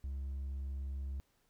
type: tone with hard clipping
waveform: sine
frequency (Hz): 68.2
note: C#2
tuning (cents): -28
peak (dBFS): -38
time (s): 0.04-1.2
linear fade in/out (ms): 0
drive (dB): 2
effects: pink hiss -75 dBFS RMS until 1.49 s